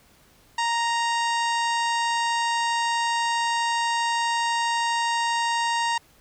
harmonic tone with a mistuned harmonic, 932.3 Hz, A#5, in tune, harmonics 1 / 2 / 3 / 4 / 5 / 6 / 7 / 8 / 9, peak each -23 / -29 / -33 / -35 / -37 / -39 / -40 / -41 / -42 dBFS, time 0.58-5.98 s, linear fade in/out 5 ms, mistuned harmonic 6, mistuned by -16 cents, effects pink hiss -57 dBFS RMS until 6.2 s

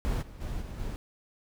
brown noise with level steps, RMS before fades -29 / -45 / -35 / -39 / -35 dBFS, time 0.05-0.96 s, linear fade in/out 0 ms, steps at 0.21 / 0.4 / 0.6 / 0.78 s, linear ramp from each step 20 ms, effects none

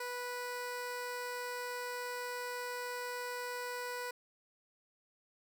15% pulse tone, 491.7 Hz, B4, 8 cents flat, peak -32 dBFS, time 0-4.11 s, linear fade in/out 5 ms, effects none

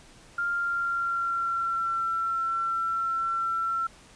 sine tone with pitch glide, 1396.9 to 1349.3 Hz, F6 to E6, 0 to +40 cents, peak -25 dBFS, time 0.38-3.87 s, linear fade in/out 5 ms, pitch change -60 cents, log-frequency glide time 0.52-1.93 s, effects pink hiss -53 dBFS RMS until 4.15 s + resampled to 22050 Hz

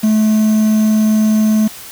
triangle tone with quantisation, 216 Hz, A3, 32 cents flat, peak -7 dBFS, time 0.03-1.68 s, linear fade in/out 10 ms, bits 5, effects white hiss -33 dBFS RMS until 1.91 s

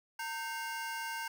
35% pulse ring-modulated tone, 1234 Hz, D#6, 15 cents flat, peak -32 dBFS, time 0.19-1.28 s, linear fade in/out 5 ms, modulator 322 Hz, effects none

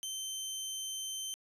20% pulse tone, 3100 Hz, G7, 20 cents flat, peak -32 dBFS, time 0.03-1.34 s, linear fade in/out 0 ms, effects resampled to 32000 Hz

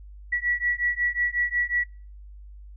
sine beating tone pair, 1938 / 1943.5 Hz, B6 / B6, -33 / -28 cents, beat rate 5.5 Hz, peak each -26 dBFS, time 0.32-1.84 s, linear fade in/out 10 ms, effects noise-tail reverb RT60 0.4 s tail -25 dB re dry + added 50 Hz sine -41 dBFS peak until 2.76 s

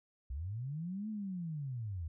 sine linear two-way sweep, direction up then down, 58.5 to 220 to 75.8 Hz, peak -37 dBFS, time 0.3-2.08 s, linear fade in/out 5 ms, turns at 1.09 s, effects none

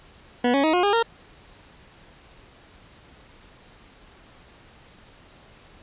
20% pulse tone with pitch steps, 244.3 / 277.4 / 315 / 357.7 / 406.1 / 461.2 Hz, B3 / C#4 / D#4 / F4 / G#4 / A#4, -19 / +1 / +21 / +41 / -39 / -19 cents, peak -13 dBFS, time 0.44-1.028 s, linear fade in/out 5 ms, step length 98 ms, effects pink hiss -51 dBFS RMS until 5.82 s + resampled to 8000 Hz

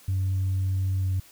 sine tone with pitch glide, 94.9 to 93.86 Hz, F#2 to F#2, +44 to +25 cents, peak -21 dBFS, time 0.08-1.2 s, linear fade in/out 5 ms, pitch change -19 cents, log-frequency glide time 1-1.05 s, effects tanh soft clip ceiling -20 dBFS + white hiss -53 dBFS RMS until 1.31 s

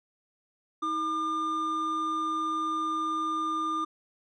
triangle tone pair together, 318.8 / 1203.6 Hz, D#4 / D6, +42 / +42 cents, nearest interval octave + major seventh, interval 2300 cents, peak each -33 / -26 dBFS, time 0.82-3.85 s, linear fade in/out 10 ms, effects resampled to 22050 Hz

